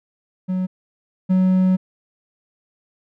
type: tone pair in turn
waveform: triangle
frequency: 185 / 185.99 Hz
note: F#3 / F#3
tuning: 0 / +9 cents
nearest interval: unison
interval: 9 cents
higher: second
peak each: -17 / -11 dBFS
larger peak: second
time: 0.48-0.67 / 1.29-1.77 s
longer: second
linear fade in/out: 20 ms
effects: none